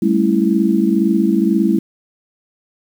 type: chord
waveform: sine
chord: A dominant seventh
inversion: third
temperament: just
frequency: 198 / 220 / 275 / 330 Hz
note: G3 / A3 / C#4 / E4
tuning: +18 / 0 / -14 / +2 cents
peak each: -16 / -17 / -21 / -16 dBFS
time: 0.02-1.79 s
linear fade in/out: 5 ms
effects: 7-bit